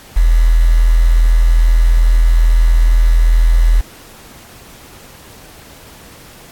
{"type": "tone with quantisation", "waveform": "sine", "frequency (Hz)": 41.2, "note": "E1", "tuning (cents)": 0, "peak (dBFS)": -6, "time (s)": [0.16, 3.81], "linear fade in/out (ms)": 10, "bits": 5, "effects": ["pink hiss -39 dBFS RMS until 6.51 s", "AAC 64 kbps"]}